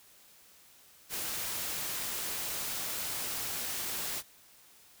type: noise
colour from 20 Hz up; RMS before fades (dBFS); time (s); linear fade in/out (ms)
white; -36; 1.09-4.23; 50
effects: white hiss -59 dBFS RMS until 5 s